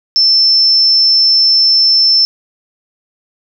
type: tone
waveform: sine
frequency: 5320 Hz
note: E8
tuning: 15 cents sharp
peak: -6 dBFS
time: 0.16-2.25 s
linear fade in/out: 0 ms
effects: none